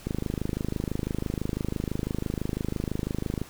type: click train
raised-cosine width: 3 ms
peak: -15 dBFS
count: 88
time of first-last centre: 0.07-3.416 s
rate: 26 Hz
effects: pink hiss -48 dBFS RMS until 3.49 s